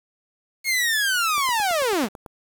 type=linear sweep; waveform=sawtooth; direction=down; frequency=2186 to 174.61 Hz; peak=-16 dBFS; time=0.64-2.09 s; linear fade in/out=50 ms
type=click train; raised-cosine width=1 ms; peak=-24 dBFS; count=9; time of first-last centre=1.38-2.262 s; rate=9.07 Hz
effects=7-bit